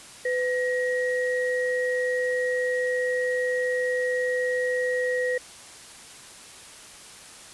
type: tone pair together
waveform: sine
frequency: 502 / 1895.3 Hz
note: B4 / A#6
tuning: +28 / +28 cents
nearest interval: octave + major seventh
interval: 2300 cents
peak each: -24 / -28 dBFS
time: 0.25-5.38 s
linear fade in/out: 5 ms
effects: white hiss -45 dBFS RMS until 7.53 s + resampled to 24000 Hz